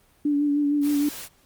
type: tone with vibrato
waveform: sine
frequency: 290 Hz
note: D4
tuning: 22 cents flat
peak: -19 dBFS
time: 0.25-1.09 s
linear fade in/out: 5 ms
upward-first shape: sine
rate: 6.5 Hz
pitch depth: 27 cents each way
type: noise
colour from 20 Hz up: white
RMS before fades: -37 dBFS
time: 0.81-1.29 s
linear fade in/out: 50 ms
effects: pink hiss -60 dBFS RMS until 1.45 s + Opus 32 kbps